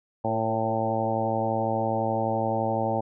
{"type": "harmonic tone with a mistuned harmonic", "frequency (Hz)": 111.8, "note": "A2", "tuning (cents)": 28, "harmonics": [1, 2, 3, 4, 5, 6, 7, 8], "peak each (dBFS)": [-32, -32, -34, -35, -29, -33, -29, -33], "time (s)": [0.24, 3.01], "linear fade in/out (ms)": 10, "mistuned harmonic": 4, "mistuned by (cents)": 21, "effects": []}